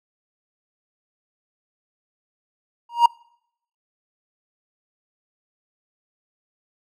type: tone with exponential growth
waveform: triangle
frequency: 944 Hz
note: A#5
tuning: 22 cents sharp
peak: -4 dBFS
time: 2.89-3.06 s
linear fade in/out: 5 ms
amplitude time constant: 35 ms
effects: noise-tail reverb RT60 0.7 s tail -26 dB re dry